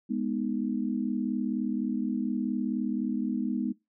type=chord; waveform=sine; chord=G# minor; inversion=none; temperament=equal; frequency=207.7 / 246.9 / 311.1 Hz; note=G#3 / B3 / D#4; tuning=0 / 0 / 0 cents; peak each=-31 / -30 / -34 dBFS; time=0.09-3.73 s; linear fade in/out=20 ms; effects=noise-tail reverb RT60 0.2 s tail -21 dB re dry